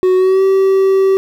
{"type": "tone with pitch glide", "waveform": "triangle", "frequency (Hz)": [370, 385.3], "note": ["F#4", "G4"], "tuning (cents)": [0, -30], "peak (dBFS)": -6, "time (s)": [0.03, 1.17], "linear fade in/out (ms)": 0, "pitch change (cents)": 70, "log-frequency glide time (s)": [0.16, 0.43], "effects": ["7-bit"]}